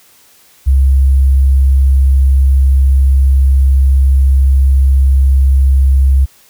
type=tone with sample-and-hold; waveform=sine; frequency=67.1 Hz; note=C2; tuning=44 cents sharp; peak=-5 dBFS; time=0.66-6.26 s; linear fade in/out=20 ms; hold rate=11025 Hz; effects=white hiss -46 dBFS RMS until 6.49 s